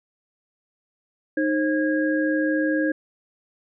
sine tone cluster, 308.7 / 533 / 1639 Hz, D#4 / C5 / G#6, -14 / +32 / -23 cents, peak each -21 / -26 / -27 dBFS, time 1.37-2.92 s, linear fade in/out 5 ms, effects none

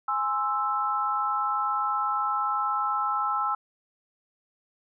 sine chord, Ab augmented, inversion none, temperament equal, 830.6 / 1046.5 / 1318.5 Hz, Ab5 / C6 / E6, 0 / 0 / 0 cents, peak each -30 / -31 / -26 dBFS, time 0.08-3.55 s, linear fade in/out 5 ms, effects none

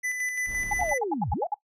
square tone with tremolo, 2000 Hz, B6, 21 cents sharp, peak -27 dBFS, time 0.03-0.99 s, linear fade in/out 20 ms, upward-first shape square, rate 5.8 Hz, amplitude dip 40%
brown noise, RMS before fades -38 dBFS, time 0.46-0.95 s, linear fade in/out 50 ms
sine tone bursts, 830 Hz, G#5, 1 cent flat, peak -23 dBFS, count 9, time 0.71-1.543 s, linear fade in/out 5 ms, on 25 ms, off 76 ms
sine linear two-way sweep, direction down then up, 753 to 58.27 to 753 Hz, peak -27 dBFS, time 0.79-1.47 s, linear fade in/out 5 ms, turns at 1.32 s
effects noise-tail reverb RT60 0.1 s tail -19 dB re dry + low-pass 12000 Hz 12 dB/octave

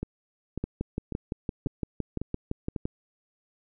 two click trains, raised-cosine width 3 ms, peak -16 / -18 dBFS, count 14 / 6, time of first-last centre 0.64-2.855 / 0.03-2.762 s, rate 5.87 / 1.83 Hz, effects none

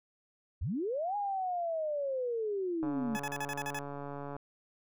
sine linear two-way sweep, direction up then down, 55 to 830.6 to 210 Hz, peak -31 dBFS, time 0.61-3.17 s, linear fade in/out 10 ms, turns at 1.16 s
click train, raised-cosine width 1 ms, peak -28 dBFS, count 219, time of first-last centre 2.83-4.365 s, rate 142 Hz
20% pulse tone bursts, 853 Hz, G#5, 46 cents sharp, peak -30 dBFS, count 8, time 3.15-3.789 s, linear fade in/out 0 ms, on 44 ms, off 41 ms
effects none

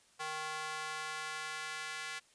square tone with high-pass filter sweep, 155.56 Hz, D#3, in tune, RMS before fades -41 dBFS, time 0.19-2.2 s, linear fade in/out 20 ms, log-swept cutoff 940 to 1700 Hz, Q 1.4, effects white hiss -66 dBFS RMS until 2.34 s + resampled to 22050 Hz

